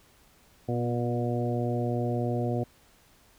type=harmonic tone with a mistuned harmonic; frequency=120 Hz; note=B2; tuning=49 cents flat; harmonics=1 / 2 / 3 / 4 / 5 / 6; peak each=-29 / -32 / -34 / -35 / -36 / -37 dBFS; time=0.68-2.64 s; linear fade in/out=10 ms; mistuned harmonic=2; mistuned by=+23 cents; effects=pink hiss -60 dBFS RMS until 3.38 s